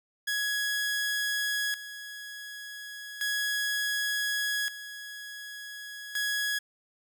sawtooth tone with tremolo, 1671 Hz, G#6, 10 cents sharp, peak -24 dBFS, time 0.27-6.59 s, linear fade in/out 10 ms, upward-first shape square, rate 0.34 Hz, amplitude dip 75%, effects none

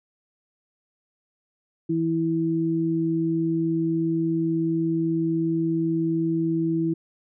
sine tone pair together, 163.9 / 327.5 Hz, E3 / E4, -10 / -11 cents, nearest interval octave, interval 1199 cents, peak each -26 / -22 dBFS, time 1.89-6.94 s, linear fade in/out 10 ms, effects none

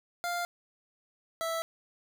25% pulse tone pair in turn, 698.5 / 657.6 Hz, F5 / E5, 0 / -4 cents, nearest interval minor second, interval 104 cents, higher first, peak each -27 dBFS, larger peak neither, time 0.24-0.45 / 1.41-1.62 s, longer neither, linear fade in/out 0 ms, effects none

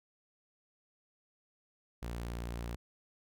sawtooth tone, 58.6 Hz, A#1, 10 cents sharp, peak -34 dBFS, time 2.02-2.76 s, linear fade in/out 10 ms, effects none

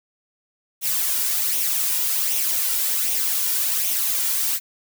blue noise with flanger, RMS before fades -22 dBFS, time 0.81-4.6 s, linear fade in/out 50 ms, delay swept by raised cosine 0.32 to 2.12 ms, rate 1.3 Hz, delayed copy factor +0.5, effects none

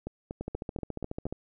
two click trains, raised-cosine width 2 ms, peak -21 / -22 dBFS, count 14 / 6, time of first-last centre 0.41-1.325 / 0.07-1.266 s, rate 14.2 / 4.18 Hz, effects none

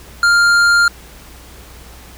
triangle tone with hard clipping, 1400 Hz, F6, 4 cents sharp, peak -10 dBFS, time 0.23-0.88 s, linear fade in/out 2 ms, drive 14 dB, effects added 60 Hz sine -39 dBFS peak until 2.17 s + pink hiss -40 dBFS RMS until 2.17 s

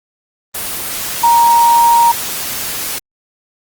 sine tone in noise, 937 Hz, A#5, 9 cents sharp, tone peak -6 dBFS, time 1.23-2.12 s, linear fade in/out 10 ms, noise white, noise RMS -21 dBFS, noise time 0.54-2.99 s, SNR +12 dB, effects Opus 24 kbps

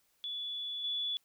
sine tone with level steps, 3433 Hz, A7, 43 cents flat, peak -36 / -32 dBFS, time 0.24-1.17 s, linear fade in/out 0 ms, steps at 0.84 s, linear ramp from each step 2 ms, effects white hiss -73 dBFS RMS until 1.24 s

